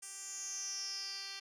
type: tone with band-pass filter sweep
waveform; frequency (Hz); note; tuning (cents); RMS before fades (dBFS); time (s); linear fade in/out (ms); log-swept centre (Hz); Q
10% pulse; 392; G4; 0; -43; 0.02-1.4; 10; 8200 to 4100; 8.3
effects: none